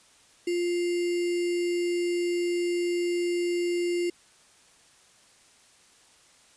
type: tone with sample-and-hold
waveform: sine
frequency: 349.2 Hz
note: F4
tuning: in tune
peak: -24 dBFS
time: 0.47-4.1 s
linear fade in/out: 5 ms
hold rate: 2450 Hz
effects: white hiss -58 dBFS RMS until 6.56 s + resampled to 22050 Hz